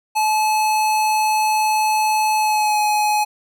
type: tone with pitch glide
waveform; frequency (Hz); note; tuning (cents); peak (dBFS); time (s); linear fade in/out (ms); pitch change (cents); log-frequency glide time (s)
square; 861 to 843.3; A5 to G#5; -38 to +26; -16; 0.15-3.25; 20; -36; 2.37-2.8
effects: none